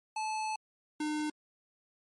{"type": "tone pair in turn", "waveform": "square", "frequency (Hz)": [868, 303.2], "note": ["A5", "D#4"], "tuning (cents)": [-24, -45], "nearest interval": "octave + tritone", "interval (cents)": 1821, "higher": "first", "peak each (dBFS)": [-33, -32], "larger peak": "second", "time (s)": [[0.16, 0.56], [1, 1.3]], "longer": "first", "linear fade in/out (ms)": 5, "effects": ["MP3 48 kbps"]}